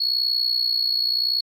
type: tone with amplitude modulation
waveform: sine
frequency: 4355 Hz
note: C#8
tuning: 31 cents flat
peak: -14 dBFS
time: 0-1.41 s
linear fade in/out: 10 ms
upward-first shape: sine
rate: 60.8 Hz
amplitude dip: 80%
effects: tanh soft clip ceiling -15 dBFS + AAC 48 kbps